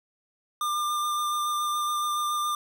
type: tone with vibrato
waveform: square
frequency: 1198 Hz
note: D6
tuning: 34 cents sharp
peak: -26 dBFS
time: 0.61-2.55 s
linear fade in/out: 2 ms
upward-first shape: sine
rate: 7.1 Hz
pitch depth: 12 cents each way
effects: none